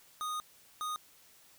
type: tone bursts at uneven times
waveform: square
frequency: 1237 Hz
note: D#6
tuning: 10 cents flat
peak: -35 dBFS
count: 2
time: 0.21-0.4 / 0.81-0.96 s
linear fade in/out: 0 ms
effects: white hiss -61 dBFS RMS until 1.58 s